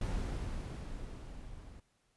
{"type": "noise with level ramp", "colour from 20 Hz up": "brown", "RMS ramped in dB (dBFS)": [-34, -51], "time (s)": [0.01, 1.8], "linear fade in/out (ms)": 5, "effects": ["pink hiss -75 dBFS RMS until 2.16 s", "resampled to 24000 Hz"]}